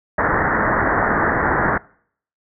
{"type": "low-pass noise", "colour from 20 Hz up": "white", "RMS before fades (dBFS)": -18, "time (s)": [0.18, 1.78], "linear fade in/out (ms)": 5, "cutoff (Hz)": 1900, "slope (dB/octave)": 96, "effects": ["noise-tail reverb RT60 0.6 s tail -24 dB re dry"]}